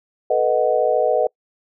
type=chord; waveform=sine; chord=B dominant seventh; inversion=third; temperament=equal; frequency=440 / 493.9 / 622.3 / 740 Hz; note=A4 / B4 / D#5 / F#5; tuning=0 / 0 / 0 / 0 cents; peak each=-22 / -19 / -19 / -22 dBFS; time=0.3-1.27 s; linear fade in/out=5 ms; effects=noise-tail reverb RT60 0.1 s tail -26 dB re dry